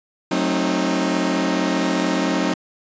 sawtooth chord, F# diminished seventh, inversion none, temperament equal with one note detuned, 185 / 220 / 266.7 / 311.1 Hz, F#3 / A3 / C4 / Eb4, 0 / 0 / +33 / 0 cents, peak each -20 / -23 / -19 / -19 dBFS, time 0.31-2.54 s, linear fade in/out 5 ms, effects resampled to 16000 Hz

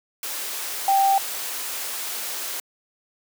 sine tone in noise, 784 Hz, G5, in tune, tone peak -15 dBFS, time 0.88-1.18 s, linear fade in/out 2 ms, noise white, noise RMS -30 dBFS, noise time 0.23-2.6 s, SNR +12 dB, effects high-pass 400 Hz 12 dB/octave

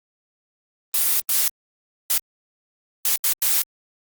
blue noise bursts at uneven times, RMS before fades -19 dBFS, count 6, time 0.94-1.2 / 1.29-1.48 / 2.1-2.18 / 3.05-3.16 / 3.24-3.33 / 3.42-3.62 s, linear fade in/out 2 ms, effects Opus 24 kbps

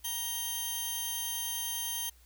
10% pulse tone pair together, 938 / 3155 Hz, A#5 / G7, +11 / +10 cents, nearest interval octave + major sixth, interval 2099 cents, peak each -36 / -25 dBFS, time 0.04-2.1 s, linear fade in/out 10 ms, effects added 60 Hz sine -58 dBFS peak until 2.25 s + white hiss -64 dBFS RMS until 2.25 s

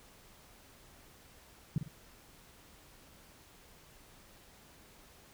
sine tone with echo, 151.8 Hz, D#3, 42 cents flat, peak -26 dBFS, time 1.76-1.78 s, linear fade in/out 2 ms, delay 50 ms, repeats 2, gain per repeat -9 dB, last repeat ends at 1.88 s, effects pink hiss -59 dBFS RMS until 5.33 s

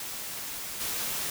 white noise with level steps, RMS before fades -37 / -32 dBFS, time 0-1.3 s, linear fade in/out 2 ms, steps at 0.8 s, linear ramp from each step 10 ms, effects none

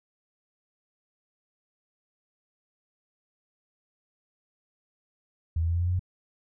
sine tone with pitch steps, 81.3 / 82.86 / 84.46 / 86.08 / 87.74 / 89.43 / 91.15 Hz, E2 / E2 / E2 / F2 / F2 / F2 / F#2, -23 / +9 / +43 / -25 / +9 / +42 / -25 cents, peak -23 dBFS, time 5.56-5.994 s, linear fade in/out 5 ms, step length 62 ms, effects none

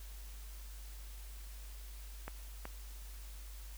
clicks, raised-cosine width 0.5 ms, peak -27 dBFS, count 2, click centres 2.28 / 2.654 s, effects added 50 Hz sine -46 dBFS peak until 3.77 s + white hiss -57 dBFS RMS until 3.77 s

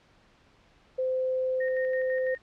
sine tone, 516 Hz, C5, 24 cents flat, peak -25 dBFS, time 0.98-2.35 s, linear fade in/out 10 ms
sine tone with tremolo, 1849 Hz, A#6, 15 cents flat, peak -33 dBFS, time 1.6-2.38 s, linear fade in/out 10 ms, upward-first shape square, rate 6 Hz, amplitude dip 55%
effects pink hiss -61 dBFS RMS until 2.42 s + low-pass 4000 Hz 12 dB/octave

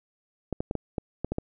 clicks, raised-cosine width 2 ms, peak -15 dBFS, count 8, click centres 0.527 / 0.605 / 0.711 / 0.753 / 0.982 / 1.246 / 1.32 / 1.384 s, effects none

